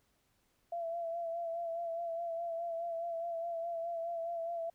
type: tone with vibrato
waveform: sine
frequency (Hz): 674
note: E5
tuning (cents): +38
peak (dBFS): -35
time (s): 0.72-4.7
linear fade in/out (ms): 5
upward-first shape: sine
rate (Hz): 4.8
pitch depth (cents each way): 36
effects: pink hiss -75 dBFS RMS until 4.74 s